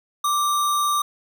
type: tone with sample-and-hold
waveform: sine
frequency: 1174.7 Hz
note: D6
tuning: in tune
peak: -18 dBFS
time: 0.24-1.02 s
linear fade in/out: 5 ms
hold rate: 4900 Hz
effects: none